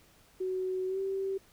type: tone with pitch glide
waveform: sine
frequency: 372.8 to 387.1 Hz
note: F#4 to G4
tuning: +13 to -22 cents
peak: -30 dBFS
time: 0.4-1.38 s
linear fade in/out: 10 ms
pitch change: +65 cents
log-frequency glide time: 0.87-0.99 s
effects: pink hiss -62 dBFS RMS until 1.52 s